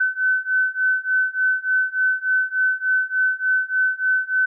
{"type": "beating tone pair", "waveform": "sine", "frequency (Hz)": [1516, 1519.4], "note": ["F#6", "F#6"], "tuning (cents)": [42, 46], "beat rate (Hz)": 3.4, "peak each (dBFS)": [-21, -20], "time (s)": [0, 4.46], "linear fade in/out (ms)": 10, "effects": []}